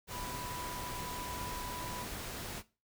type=tone in noise; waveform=sine; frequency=987.8 Hz; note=B5; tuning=in tune; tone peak=-43 dBFS; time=0.1-2.07 s; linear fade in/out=50 ms; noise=pink; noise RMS=-42 dBFS; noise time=0.07-2.63 s; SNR=-4 dB; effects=noise-tail reverb RT60 0.3 s tail -18 dB re dry